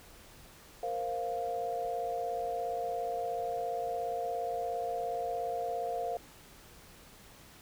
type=chord; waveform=sine; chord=Bb suspended second; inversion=none; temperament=equal; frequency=466.2 / 523.3 / 698.5 Hz; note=Bb4 / C5 / F5; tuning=0 / 0 / 0 cents; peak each=-38 / -39 / -34 dBFS; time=0.83-6.17 s; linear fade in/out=2 ms; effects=pink hiss -55 dBFS RMS until 7.61 s